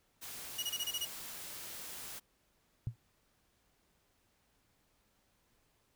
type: noise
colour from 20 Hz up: white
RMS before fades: -46 dBFS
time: 0.21-2.2 s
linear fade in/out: 20 ms
type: tone bursts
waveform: sawtooth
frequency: 2899 Hz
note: F#7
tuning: 36 cents flat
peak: -31 dBFS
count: 7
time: 0.58-1.054 s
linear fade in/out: 10 ms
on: 48 ms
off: 23 ms
type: tone with exponential decay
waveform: sine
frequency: 116.54 Hz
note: A#2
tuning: in tune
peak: -29 dBFS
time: 2.87-2.96 s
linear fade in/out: 0 ms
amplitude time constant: 19 ms
effects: pink hiss -74 dBFS RMS until 5.95 s